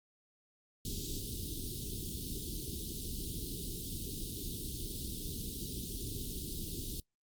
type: band-stop noise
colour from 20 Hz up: pink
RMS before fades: -40 dBFS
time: 0.85-7 s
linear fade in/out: 2 ms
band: 410 to 3300 Hz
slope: 48 dB/octave
effects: noise-tail reverb RT60 0.1 s tail -20 dB re dry + Opus 48 kbps